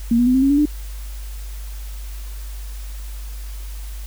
sine tone with pitch steps, 233.1 / 242.7 / 252.7 / 263.2 / 274 / 285.3 / 297.1 Hz, A#3 / B3 / B3 / C4 / C#4 / C#4 / D4, 0 / -30 / +40 / +10 / -20 / +50 / +20 cents, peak -12 dBFS, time 0.11-0.656 s, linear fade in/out 5 ms, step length 78 ms, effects added 50 Hz sine -28 dBFS peak until 4.06 s + white hiss -43 dBFS RMS until 4.06 s

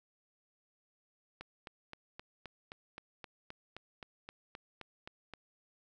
click train, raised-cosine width 0.3 ms, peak -29 dBFS, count 16, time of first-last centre 1.41-5.337 s, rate 3.82 Hz, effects none

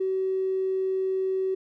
triangle tone with tanh clipping, 379.2 Hz, F#4, 43 cents sharp, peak -23 dBFS, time 0-1.55 s, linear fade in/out 10 ms, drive 2 dB, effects none

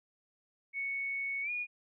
sine tone with pitch glide, 2217 to 2446 Hz, C#7 to D#7, 0 to -30 cents, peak -33 dBFS, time 0.73-1.67 s, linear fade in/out 50 ms, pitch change +170 cents, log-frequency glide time 1.42-1.51 s, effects none

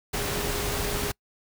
sine tone in noise, 410 Hz, G#4, 22 cents flat, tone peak -35 dBFS, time 0.13-1.12 s, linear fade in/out 10 ms, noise pink, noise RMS -29 dBFS, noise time 0.13-1.12 s, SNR -9 dB, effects noise-tail reverb RT60 0.1 s tail -26 dB re dry

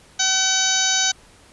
harmonic tone, 760 Hz, F#5, 46 cents sharp, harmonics 1 / 2 / 3 / 4 / 5 / 6 / 7 / 8 / 9, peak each -29 / -25 / -31 / -27 / -24 / -26 / -30 / -21 / -27 dBFS, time 0.19-1.12 s, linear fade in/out 10 ms, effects pink hiss -50 dBFS RMS until 1.52 s + resampled to 24000 Hz

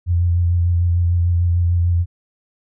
sine tone with vibrato, 86.8 Hz, F2, 10 cents flat, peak -13 dBFS, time 0.06-2.06 s, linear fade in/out 50 ms, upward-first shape sine, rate 6.7 Hz, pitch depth 24 cents each way, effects none

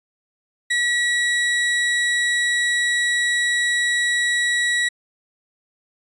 35% pulse tone, 1929 Hz, B6, 41 cents flat, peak -16 dBFS, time 0.7-4.89 s, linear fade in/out 10 ms, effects resampled to 24000 Hz

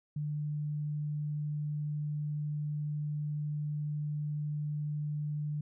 sine tone, 149 Hz, D3, 25 cents sharp, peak -32 dBFS, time 0.16-5.61 s, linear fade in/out 5 ms, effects none

